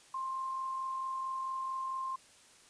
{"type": "tone with amplitude modulation", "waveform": "sine", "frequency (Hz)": 1055, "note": "C6", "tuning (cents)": 14, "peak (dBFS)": -33, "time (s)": [0.14, 2.16], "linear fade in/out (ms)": 5, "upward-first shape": "sine", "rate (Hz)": 44.5, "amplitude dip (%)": 30, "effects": ["white hiss -60 dBFS RMS until 2.69 s", "resampled to 22050 Hz"]}